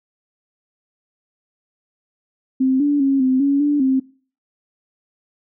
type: tone with pitch steps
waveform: sine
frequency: 262.1 / 289.3 / 272.8 / 259.4 / 279.9 / 291.5 / 264 Hz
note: C4 / D4 / C#4 / C4 / C#4 / D4 / C4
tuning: +3 / -26 / -28 / -15 / +17 / -13 / +16 cents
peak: -13 dBFS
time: 2.6-4 s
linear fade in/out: 10 ms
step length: 200 ms
effects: noise-tail reverb RT60 0.4 s tail -21 dB re dry